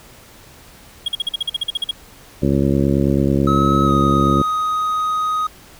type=tone bursts; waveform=triangle; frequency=3286 Hz; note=G#7; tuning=19 cents flat; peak=-15 dBFS; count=13; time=1.06-1.911 s; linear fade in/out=5 ms; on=23 ms; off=46 ms
type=harmonic tone; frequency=69.2 Hz; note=C#2; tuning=2 cents flat; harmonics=1 / 2 / 3 / 4 / 5 / 6 / 7 / 8; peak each=-23 / -19 / -19 / -20 / -21 / -29 / -29 / -28 dBFS; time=2.42-4.42 s; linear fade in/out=5 ms
type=tone with pitch glide; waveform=triangle; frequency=1285 to 1252 Hz; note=E6 to D#6; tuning=-45 to +10 cents; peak=-15 dBFS; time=3.47-5.47 s; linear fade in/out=5 ms; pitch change=-45 cents; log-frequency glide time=3.84-3.92 s
effects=pink hiss -44 dBFS RMS until 5.79 s